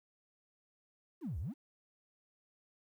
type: exponential two-way sweep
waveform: triangle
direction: down then up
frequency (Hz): 395.8 to 64.4 to 327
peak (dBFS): -33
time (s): 1.21-1.54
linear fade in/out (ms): 50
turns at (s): 1.39
effects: tanh soft clip ceiling -34 dBFS + 12-bit